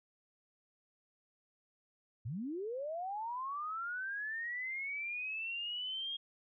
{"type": "linear sweep", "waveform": "sine", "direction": "up", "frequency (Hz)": [97.1, 3266], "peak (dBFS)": -37, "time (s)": [2.25, 6.17], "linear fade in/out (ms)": 10, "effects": []}